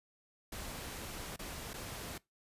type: noise with dropouts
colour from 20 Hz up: pink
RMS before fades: -44 dBFS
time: 0.52-2.18 s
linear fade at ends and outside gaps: 5 ms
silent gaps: 1.362-1.391 / 1.734-1.739 s
effects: noise-tail reverb RT60 0.2 s tail -22 dB re dry + resampled to 32000 Hz